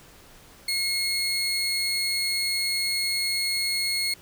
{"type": "tone pair together", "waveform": "30% pulse", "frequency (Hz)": [2162, 4324], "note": ["C#7", "C#8"], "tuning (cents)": [-44, -44], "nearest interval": "octave", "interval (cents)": 1200, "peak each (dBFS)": -25, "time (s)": [0.68, 4.14], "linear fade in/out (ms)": 5, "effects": ["pink hiss -51 dBFS RMS until 4.21 s"]}